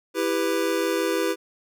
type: chord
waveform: square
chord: E minor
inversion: none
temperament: just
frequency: 329.6 / 395.6 / 494.4 Hz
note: E4 / G4 / B4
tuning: 0 / +16 / +2 cents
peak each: -27 dBFS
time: 0.14-1.36 s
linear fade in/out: 50 ms
effects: none